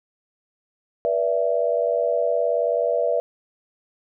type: tone cluster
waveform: sine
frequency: 483.8 / 585 / 664 Hz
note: B4 / D5 / E5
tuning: -36 / -7 / +12 cents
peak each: -23 dBFS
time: 1.05-3.2 s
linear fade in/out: 0 ms
effects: none